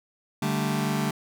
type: chord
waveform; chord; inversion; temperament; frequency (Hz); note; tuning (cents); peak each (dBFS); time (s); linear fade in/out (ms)
sawtooth; D suspended fourth; none; just; 146.83 / 195.78 / 220.2; D3 / G3 / A3; 0 / -2 / +2; -24 / -25 / -24; 0.42-1.11; 5
effects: none